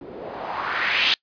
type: noise with low-pass filter sweep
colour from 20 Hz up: blue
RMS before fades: -25 dBFS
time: 0.01-1.14 s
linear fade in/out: 2 ms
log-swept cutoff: 310 to 3500 Hz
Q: 2.4
effects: noise-tail reverb RT60 0.1 s tail -26 dB re dry + resampled to 11025 Hz